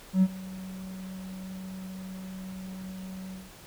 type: tone with ADSR envelope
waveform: triangle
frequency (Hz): 187.9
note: F#3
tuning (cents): +27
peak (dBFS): -13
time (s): 0.13-3.5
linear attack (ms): 94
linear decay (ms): 49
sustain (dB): -22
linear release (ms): 170
effects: tanh soft clip ceiling -13 dBFS + pink hiss -50 dBFS RMS until 3.66 s